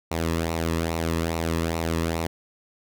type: tone with flanger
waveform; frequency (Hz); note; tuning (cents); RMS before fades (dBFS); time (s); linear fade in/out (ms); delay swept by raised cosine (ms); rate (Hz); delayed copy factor
sawtooth; 82.41; E2; 0; -26; 0.11-2.27; 5; 0.61 to 1.37; 2.4; -0.65
effects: none